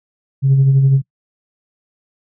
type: tone with tremolo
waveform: sine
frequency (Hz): 135.8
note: C#3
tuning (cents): -35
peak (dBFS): -5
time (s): 0.42-1.02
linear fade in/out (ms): 50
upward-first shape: sine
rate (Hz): 12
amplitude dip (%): 40
effects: noise-tail reverb RT60 0.1 s tail -24 dB re dry + tanh soft clip ceiling -5 dBFS